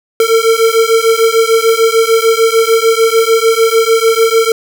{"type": "beating tone pair", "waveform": "square", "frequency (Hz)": [449, 455.7], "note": ["A4", "A#4"], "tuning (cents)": [35, -39], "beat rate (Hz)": 6.7, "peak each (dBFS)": -11, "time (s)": [0.2, 4.52], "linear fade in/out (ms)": 2, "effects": []}